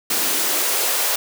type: noise with high-pass filter sweep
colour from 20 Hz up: white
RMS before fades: -20 dBFS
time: 0.1-1.16 s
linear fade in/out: 5 ms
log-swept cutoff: 250 to 570 Hz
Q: 1.7
effects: none